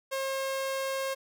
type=tone; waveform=sawtooth; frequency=537 Hz; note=C5; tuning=45 cents sharp; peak=-26 dBFS; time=0.11-1.15 s; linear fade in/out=20 ms; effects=11-bit